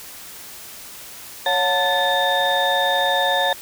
sine tone cluster, 555 / 722 / 891 / 1744 / 3654 Hz, C#5 / F#5 / A5 / A6 / A#7, +2 / -43 / +22 / -16 / -35 cents, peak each -22 dBFS, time 1.46-3.53 s, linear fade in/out 2 ms, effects tanh soft clip ceiling -9 dBFS + white hiss -38 dBFS RMS until 3.61 s

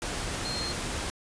sine tone in noise, 4214 Hz, C8, 12 cents sharp, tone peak -33 dBFS, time 0.45-0.72 s, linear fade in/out 0 ms, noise pink, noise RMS -33 dBFS, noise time 0.02-1.1 s, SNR -3 dB, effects resampled to 22050 Hz

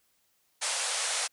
white band-pass noise, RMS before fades -31 dBFS, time 0.61-1.28 s, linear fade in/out 20 ms, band 480 to 10000 Hz, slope 96 dB/octave, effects white hiss -71 dBFS RMS until 1.32 s

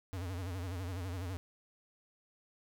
square tone with vibrato, 90.9 Hz, F#2, 30 cents flat, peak -38 dBFS, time 0.13-1.37 s, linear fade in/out 0 ms, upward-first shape sine, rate 12 Hz, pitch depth 120 cents each way, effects none

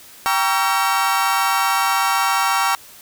35% pulse chord, G diminished seventh, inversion none, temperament just, 784 / 940.8 / 1128.9 / 1354.7 Hz, G5 / Bb5 / Db6 / Fb6, 0 / +16 / +31 / +47 cents, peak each -20 dBFS, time 0.26-2.75 s, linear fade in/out 0 ms, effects white hiss -43 dBFS RMS until 3.01 s

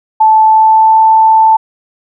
sine tone with pitch glide, 874 to 883.1 Hz, A5 to A5, -12 to +6 cents, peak -3 dBFS, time 0.2-1.57 s, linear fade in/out 10 ms, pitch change +18 cents, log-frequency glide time 0.42-0.99 s, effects none

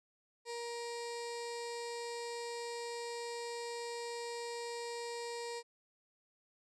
15% pulse tone with notch filter, 471.7 Hz, A#4, 20 cents sharp, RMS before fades -42 dBFS, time 0.45-5.63 s, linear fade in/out 50 ms, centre 1400 Hz, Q 1, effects resampled to 22050 Hz

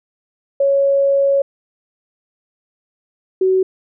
sine tone pair in turn, 554.4 / 376.2 Hz, C#5 / F#4, 0 / +29 cents, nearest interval perfect fifth, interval 671 cents, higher first, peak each -11 dBFS, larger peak neither, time 0.6-1.42 / 3.41-3.63 s, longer first, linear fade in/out 5 ms, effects none

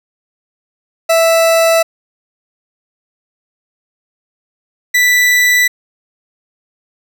40% pulse tone pair in turn, 659.3 / 1975.7 Hz, E5 / B6, 0 / 0 cents, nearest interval octave + perfect fifth, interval 1900 cents, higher second, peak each -7 dBFS, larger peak neither, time 1.09-1.83 / 4.94-5.68 s, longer neither, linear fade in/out 10 ms, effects none

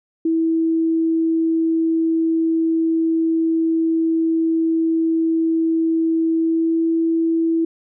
sine tone with pitch glide, 326 to 328.6 Hz, E4 to E4, -19 to -5 cents, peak -15 dBFS, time 0.25-7.65 s, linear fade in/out 5 ms, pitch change +14 cents, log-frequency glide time 6.34-6.84 s, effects none

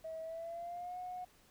sine tone with pitch glide, 644 to 727.1 Hz, E5 to F#5, -41 to -30 cents, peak -40 dBFS, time 0.04-1.25 s, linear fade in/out 10 ms, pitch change +211 cents, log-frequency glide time 0.22-0.98 s, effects tanh soft clip ceiling -36 dBFS + pink hiss -66 dBFS RMS until 1.5 s

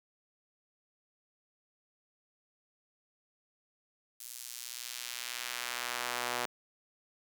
sawtooth tone with high-pass filter sweep, 121.9 Hz, B2, 22 cents flat, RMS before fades -39 dBFS, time 4.2-6.46 s, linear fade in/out 5 ms, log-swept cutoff 8100 to 680 Hz, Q 0.73, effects none

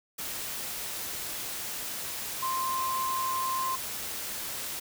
sine tone in noise, 1046.5 Hz, C6, in tune, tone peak -28 dBFS, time 2.42-3.76 s, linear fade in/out 10 ms, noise white, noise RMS -36 dBFS, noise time 0.18-4.8 s, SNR +5 dB, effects none

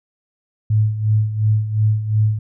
sine tone with tremolo, 107.6 Hz, A2, 38 cents flat, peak -11 dBFS, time 0.7-2.39 s, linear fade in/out 5 ms, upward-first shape sine, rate 2.8 Hz, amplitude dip 70%, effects none

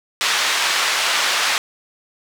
pink band-pass noise, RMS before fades -19 dBFS, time 0.21-1.58 s, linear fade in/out 0 ms, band 1200 to 5900 Hz, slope 12 dB/octave, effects none

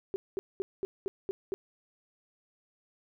sine tone bursts, 385.8 Hz, G4, 28 cents flat, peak -29 dBFS, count 7, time 0.14-1.54 s, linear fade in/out 0 ms, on 20 ms, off 210 ms, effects none

